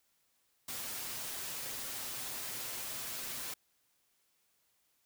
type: noise with comb filter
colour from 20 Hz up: white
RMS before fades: -41 dBFS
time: 0.68-3.54 s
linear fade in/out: 5 ms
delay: 7.8 ms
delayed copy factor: +0.5
effects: white hiss -75 dBFS RMS until 5.05 s